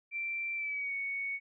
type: tone with pitch glide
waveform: sine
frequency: 2349 to 2224 Hz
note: D7 to C#7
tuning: 0 to +5 cents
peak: -33 dBFS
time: 0.11-1.4 s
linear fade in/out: 50 ms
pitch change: -95 cents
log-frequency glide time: 0.55-0.94 s
effects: none